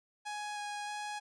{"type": "tone with vibrato", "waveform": "sawtooth", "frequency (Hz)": 830.6, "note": "G#5", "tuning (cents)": 0, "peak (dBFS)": -34, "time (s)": [0.25, 1.2], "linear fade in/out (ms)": 20, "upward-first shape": "square", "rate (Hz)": 1.6, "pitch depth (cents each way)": 8, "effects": ["resampled to 22050 Hz"]}